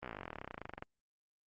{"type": "slowing click train", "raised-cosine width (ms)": 0.5, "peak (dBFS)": -27, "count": 30, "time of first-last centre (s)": [0.03, 0.824], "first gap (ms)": 15, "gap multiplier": 1.04, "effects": ["Opus 24 kbps"]}